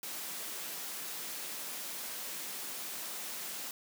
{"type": "high-pass noise", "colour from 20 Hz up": "white", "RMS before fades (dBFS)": -41, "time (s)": [0.03, 3.71], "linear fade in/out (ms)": 2, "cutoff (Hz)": 170, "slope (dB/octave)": 24, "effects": []}